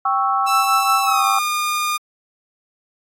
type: chord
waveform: sine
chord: C# diminished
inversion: second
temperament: equal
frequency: 784 / 1108.7 / 1318.5 Hz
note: G5 / C#6 / E6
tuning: 0 / 0 / 0 cents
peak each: -20 dBFS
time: 0.05-1.39 s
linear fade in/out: 5 ms
type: tone with pitch glide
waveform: sawtooth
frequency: 1324 to 1214.1 Hz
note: E6 to D#6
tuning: +7 to -43 cents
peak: -15 dBFS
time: 0.46-1.98 s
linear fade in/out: 20 ms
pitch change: -150 cents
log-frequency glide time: 1.03-1.26 s
effects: AAC 48 kbps